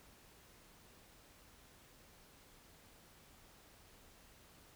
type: silence
effects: pink hiss -63 dBFS RMS until 4.75 s